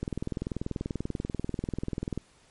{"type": "click train", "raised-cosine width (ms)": 3, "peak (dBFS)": -18, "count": 45, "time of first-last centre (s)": [0.03, 2.176], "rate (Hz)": 20.5, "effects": ["pink hiss -61 dBFS RMS until 2.5 s", "MP3 48 kbps"]}